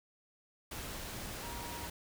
sine tone in noise, 948 Hz, A#5, 29 cents sharp, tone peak -47 dBFS, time 1.43-1.87 s, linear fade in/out 5 ms, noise pink, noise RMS -43 dBFS, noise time 0.71-1.9 s, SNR -7 dB, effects none

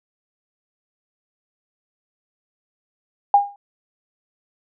sine tone with exponential decay, 809 Hz, G#5, 46 cents flat, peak -6 dBFS, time 3.34-3.56 s, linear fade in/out 2 ms, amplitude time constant 46 ms, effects none

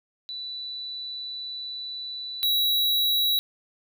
sine / square tone pair in turn, 3969 / 3885 Hz, B7 / B7, +8 / -29 cents, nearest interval unison, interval 37 cents, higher first, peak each -32 / -21 dBFS, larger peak second, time 0.29-2.43 / 2.43-3.39 s, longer first, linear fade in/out 0 ms, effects none

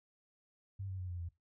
sine tone with pitch steps, 97.6 / 94.38 / 91.27 / 88.27 / 85.36 Hz, G2 / F#2 / F#2 / F2 / F2, -7 / +35 / -23 / +19 / -39 cents, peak -39 dBFS, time 0.79-1.29 s, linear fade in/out 10 ms, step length 100 ms, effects noise-tail reverb RT60 0.2 s tail -19 dB re dry

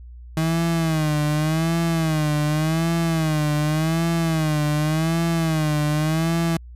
35% pulse tone with vibrato, 158.1 Hz, D#3, 28 cents sharp, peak -17 dBFS, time 0.37-6.57 s, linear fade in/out 2 ms, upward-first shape sine, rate 0.87 Hz, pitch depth 100 cents each way, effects added 60 Hz sine -37 dBFS peak until 6.75 s + resampled to 32000 Hz

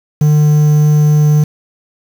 triangle tone with quantisation, 150.3 Hz, D3, 40 cents sharp, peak -4 dBFS, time 0.21-1.44 s, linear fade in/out 5 ms, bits 5, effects none

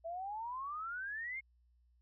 sine exponential sweep, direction up, 649 to 2179 Hz, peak -39 dBFS, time 0.04-1.41 s, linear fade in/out 20 ms, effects added 60 Hz sine -67 dBFS peak until 2.01 s

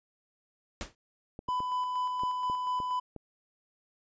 pink noise with exponential decay, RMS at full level -33 dBFS, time 0.81-0.95 s, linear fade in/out 1 ms, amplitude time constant 29 ms
clicks, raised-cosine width 2 ms, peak -28 dBFS, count 7, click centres 1.391 / 1.487 / 1.604 / 2.235 / 2.499 / 2.802 / 3.163 s
triangle tone with tremolo, 1000 Hz, B5, 21 cents sharp, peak -26 dBFS, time 1.48-3 s, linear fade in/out 10 ms, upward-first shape square, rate 4.2 Hz, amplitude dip 30%
effects resampled to 16000 Hz

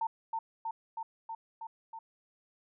sine tone with echo, 900 Hz, A5, 39 cents sharp, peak -29 dBFS, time 0.01-0.07 s, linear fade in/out 5 ms, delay 320 ms, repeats 6, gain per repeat -2 dB, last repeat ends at 1.99 s, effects none

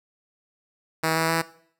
5% pulse tone with pitch steps, 160.7 / 162.47 / 164.27 Hz, E3 / E3 / E3, -44 / -25 / -6 cents, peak -10 dBFS, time 1.03-1.42 s, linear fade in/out 10 ms, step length 130 ms, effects noise-tail reverb RT60 0.6 s tail -19 dB re dry

